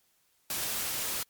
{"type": "noise", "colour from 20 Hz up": "white", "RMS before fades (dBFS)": -33, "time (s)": [0.5, 1.23], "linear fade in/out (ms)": 2, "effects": ["white hiss -70 dBFS RMS until 1.29 s", "MP3 96 kbps"]}